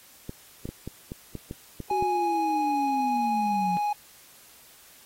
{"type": "clicks", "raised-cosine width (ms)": 3, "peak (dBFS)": -21, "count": 9, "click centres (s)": [0.294, 0.655, 0.69, 0.876, 1.119, 1.353, 1.511, 1.803, 2.025]}
{"type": "tone", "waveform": "triangle", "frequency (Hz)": 830.6, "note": "G#5", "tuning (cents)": 0, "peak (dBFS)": -22, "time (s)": [1.9, 3.93], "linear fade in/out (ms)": 5}
{"type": "linear sweep", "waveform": "sine", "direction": "down", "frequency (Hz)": [381.7, 175.6], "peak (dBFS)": -28, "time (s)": [1.91, 3.77], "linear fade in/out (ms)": 0}
{"effects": ["white hiss -53 dBFS RMS until 5.05 s", "AAC 48 kbps"]}